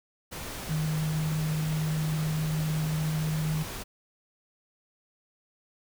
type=tone in noise; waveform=sine; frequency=155.56 Hz; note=D#3; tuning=in tune; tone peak=-26 dBFS; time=0.69-3.64 s; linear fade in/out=20 ms; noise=pink; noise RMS=-38 dBFS; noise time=0.31-3.84 s; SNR=+9 dB; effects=none